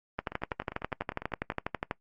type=two click trains; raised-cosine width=0.5 ms; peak=-23 / -15 dBFS; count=13 / 22; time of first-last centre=0.32-1.52 / 0.19-1.911 s; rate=10 / 12.2 Hz; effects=noise-tail reverb RT60 0.1 s tail -22 dB re dry + Opus 32 kbps